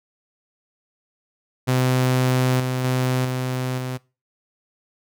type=tone with level steps; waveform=sawtooth; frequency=128 Hz; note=C3; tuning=38 cents flat; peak=-13 / -18 / -15 / -19 / -22 dBFS; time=1.67-3.98 s; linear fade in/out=20 ms; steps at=2.6 / 2.84 / 3.25 / 3.78 s; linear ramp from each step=2 ms; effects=noise-tail reverb RT60 0.3 s tail -22 dB re dry